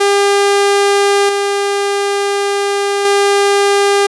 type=tone with level steps; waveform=sawtooth; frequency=401.6 Hz; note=G4; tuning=42 cents sharp; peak=-5 / -9 / -5 dBFS; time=0-4.07 s; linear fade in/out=10 ms; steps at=1.29 / 3.05 s; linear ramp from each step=2 ms; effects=resampled to 24000 Hz